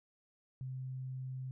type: tone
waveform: sine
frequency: 130 Hz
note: C3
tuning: 11 cents flat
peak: -39 dBFS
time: 0.61-1.51 s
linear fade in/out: 0 ms
effects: none